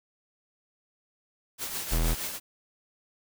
white noise with tremolo, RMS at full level -32 dBFS, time 1.58-2.4 s, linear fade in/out 50 ms, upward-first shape triangle, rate 6.4 Hz, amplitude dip 55%
square tone, 40.63 Hz, E1, 24 cents flat, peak -24 dBFS, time 1.91-2.15 s, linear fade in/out 20 ms
effects none

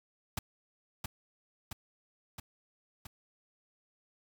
pink noise with echo, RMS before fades -34 dBFS, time 0.37-0.39 s, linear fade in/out 5 ms, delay 670 ms, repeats 4, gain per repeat -3 dB, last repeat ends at 3.07 s, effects none

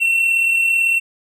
triangle tone pair together, 2708 / 2746 Hz, E7 / F7, +46 / -30 cents, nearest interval unison, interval 24 cents, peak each -12 / -24 dBFS, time 0-1 s, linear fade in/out 20 ms, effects none

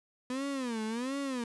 35% pulse tone with vibrato, 246.9 Hz, B3, in tune, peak -31 dBFS, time 0.3-1.44 s, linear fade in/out 2 ms, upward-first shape sine, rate 1.4 Hz, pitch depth 220 cents each way, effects resampled to 24000 Hz

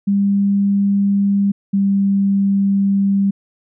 sine tone pair in turn, 199.6 / 197.54 Hz, G3 / G3, +32 / +14 cents, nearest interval unison, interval 18 cents, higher first, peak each -12 dBFS, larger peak neither, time 0.07-1.52 / 1.73-3.31 s, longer second, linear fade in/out 10 ms, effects none

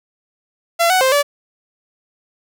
sawtooth tone with pitch steps, 679 / 744 / 524 / 576 Hz, F5 / F#5 / C5 / D5, -49 / +9 / +2 / -34 cents, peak -8 dBFS, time 0.79-1.23 s, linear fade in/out 20 ms, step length 110 ms, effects none

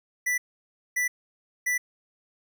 square tone bursts, 1975.5 Hz, B6, in tune, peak -24 dBFS, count 3, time 0.26-1.78 s, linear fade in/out 10 ms, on 120 ms, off 580 ms, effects none

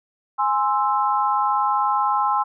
sine chord, Ab augmented, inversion none, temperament equal, 830.6 / 1046.5 / 1318.5 Hz, Ab5 / C6 / E6, 0 / 0 / 0 cents, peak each -21 / -21 / -24 dBFS, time 0.38-2.44 s, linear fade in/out 20 ms, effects none

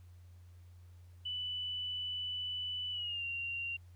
sine tone with pitch glide, 2982 to 2766 Hz, F#7 to F7, +13 to -17 cents, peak -36 dBFS, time 1.25-3.77 s, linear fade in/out 10 ms, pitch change -130 cents, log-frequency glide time 2.91-3.24 s, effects added 88 Hz sine -53 dBFS peak until 3.95 s + pink hiss -72 dBFS RMS until 3.95 s

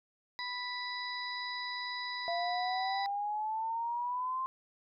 harmonic tone, 987.8 Hz, B5, in tune, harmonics 1 / 2 / 4 / 5, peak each -41 / -40 / -42 / -45 dBFS, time 0.39-3.06 s, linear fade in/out 0 ms
sine exponential sweep, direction up, 681 to 1055 Hz, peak -32 dBFS, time 2.28-4.46 s, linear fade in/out 0 ms
effects none

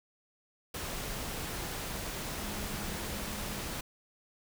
sine tone in noise, 206 Hz, G#3, 14 cents flat, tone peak -44 dBFS, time 2.44-3.6 s, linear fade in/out 5 ms, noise pink, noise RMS -38 dBFS, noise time 0.74-3.81 s, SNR -9 dB, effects none

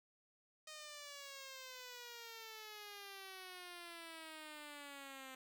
5% pulse exponential sweep, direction down, 622 to 260.3 Hz, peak -39 dBFS, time 0.67-5.35 s, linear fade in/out 5 ms, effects 12-bit

